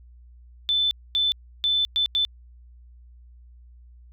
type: tone bursts at uneven times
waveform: sine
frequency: 3520 Hz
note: A7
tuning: in tune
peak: -19 dBFS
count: 5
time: 0.69-0.91 / 1.15-1.32 / 1.64-1.85 / 1.96-2.06 / 2.15-2.25 s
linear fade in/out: 0 ms
effects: added 60 Hz sine -46 dBFS peak until 4.12 s